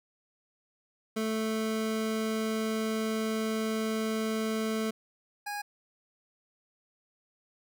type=tone pair in turn; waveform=25% pulse; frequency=220 / 823.2 Hz; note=A3 / G#5; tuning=0 / -16 cents; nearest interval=octave + major seventh; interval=2284 cents; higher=second; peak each=-25 / -30 dBFS; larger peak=first; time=1.16-4.91 / 5.46-5.62 s; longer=first; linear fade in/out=10 ms; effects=none